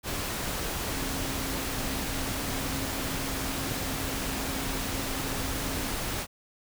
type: tone in noise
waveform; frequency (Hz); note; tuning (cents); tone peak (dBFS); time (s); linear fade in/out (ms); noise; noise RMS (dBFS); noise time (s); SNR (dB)
sine; 268.8; C4; +47; -38; 0.87-5.95; 50; pink; -32; 0.03-6.27; -9
effects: none